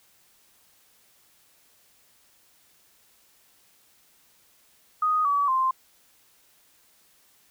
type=tone with pitch steps; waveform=sine; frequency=1244.5 / 1141.2 / 1046.5 Hz; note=D#6 / C#6 / C6; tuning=0 / +50 / 0 cents; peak=-20 dBFS; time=5.02-5.71 s; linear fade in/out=5 ms; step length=230 ms; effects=white hiss -61 dBFS RMS until 7.5 s